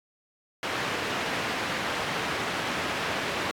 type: band-pass noise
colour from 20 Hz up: white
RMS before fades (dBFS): -31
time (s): 0.63-3.51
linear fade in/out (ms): 0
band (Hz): 100 to 2300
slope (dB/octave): 12
effects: AAC 64 kbps